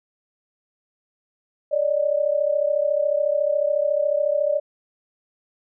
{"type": "tone pair together", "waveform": "sine", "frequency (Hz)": [571, 605], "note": ["D5", "D#5"], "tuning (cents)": [-49, -49], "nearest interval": "minor second", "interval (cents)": 100, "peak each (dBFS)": -21, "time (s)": [1.71, 4.6], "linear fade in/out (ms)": 20, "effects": []}